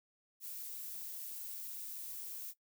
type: noise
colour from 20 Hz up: violet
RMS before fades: -45 dBFS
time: 0.4-2.54 s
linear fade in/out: 50 ms
effects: noise-tail reverb RT60 0.1 s tail -17 dB re dry